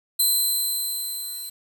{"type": "tone with level ramp", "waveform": "5% pulse", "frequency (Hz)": 4075, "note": "C8", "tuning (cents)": -47, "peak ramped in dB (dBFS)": [-10, -26], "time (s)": [0.19, 1.5], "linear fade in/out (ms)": 10, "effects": ["8-bit"]}